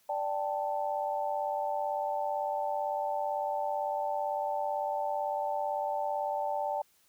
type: chord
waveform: sine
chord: D suspended fourth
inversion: none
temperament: just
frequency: 587.3 / 783.1 / 881 Hz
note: D5 / G5 / A5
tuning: 0 / -2 / +2 cents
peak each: -34 dBFS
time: 0.09-6.82 s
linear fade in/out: 5 ms
effects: white hiss -67 dBFS RMS until 7.08 s